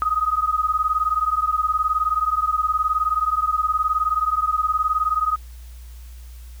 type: beating tone pair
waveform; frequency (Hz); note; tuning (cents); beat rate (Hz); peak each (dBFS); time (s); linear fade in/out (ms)
sine; 1244.5 / 1263.5; D#6 / D#6; 0 / +26; 19; -21; 0.02-5.36; 0
effects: added 60 Hz sine -36 dBFS peak until 6.6 s + white hiss -52 dBFS RMS until 6.6 s